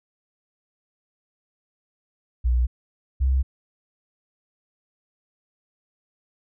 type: tone pair in turn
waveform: sine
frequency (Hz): 60.9 / 65.96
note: B1 / C2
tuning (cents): -24 / +15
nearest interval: minor second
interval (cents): 139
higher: second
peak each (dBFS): -16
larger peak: neither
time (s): 2.44-2.67 / 3.2-3.43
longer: neither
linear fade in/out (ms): 20
effects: tanh soft clip ceiling -13 dBFS